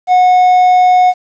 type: tone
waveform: triangle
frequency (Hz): 730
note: F#5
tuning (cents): -24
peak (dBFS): -3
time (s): 0.07-1.14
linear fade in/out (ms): 50
effects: resampled to 16000 Hz + 7-bit